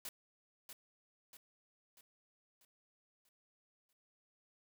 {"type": "noise with echo", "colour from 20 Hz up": "white", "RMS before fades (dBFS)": -45, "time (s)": [0.05, 0.09], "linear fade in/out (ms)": 2, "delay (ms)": 640, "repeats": 6, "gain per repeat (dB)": -6, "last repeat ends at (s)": 3.93, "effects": []}